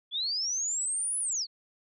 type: linear two-way sweep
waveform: sine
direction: up then down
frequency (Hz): 3338 to 10160 to 4164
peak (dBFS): -28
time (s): 0.11-1.47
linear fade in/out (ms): 50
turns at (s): 1.19
effects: none